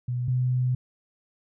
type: tone pair in turn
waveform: sine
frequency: 123.47 / 126.28 Hz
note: B2 / B2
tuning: 0 / +39 cents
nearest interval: unison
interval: 39 cents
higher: second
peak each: -25 / -21 dBFS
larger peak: second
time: 0.08-0.28 / 0.28-0.75 s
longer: second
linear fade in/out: 5 ms
effects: none